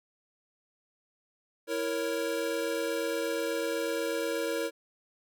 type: chord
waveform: square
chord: A# diminished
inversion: second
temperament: equal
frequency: 329.6 / 466.2 / 554.4 Hz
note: E4 / A#4 / C#5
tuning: 0 / 0 / 0 cents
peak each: -36 / -33 / -35 dBFS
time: 1.67-4.71 s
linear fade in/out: 50 ms
effects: none